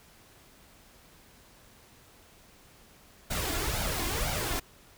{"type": "noise with flanger", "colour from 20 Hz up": "pink", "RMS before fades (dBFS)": -31, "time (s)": [3.3, 4.6], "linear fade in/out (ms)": 10, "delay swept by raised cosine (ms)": [1.3, 2.9], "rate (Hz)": 2, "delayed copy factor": 0.6, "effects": ["pink hiss -57 dBFS RMS until 4.97 s"]}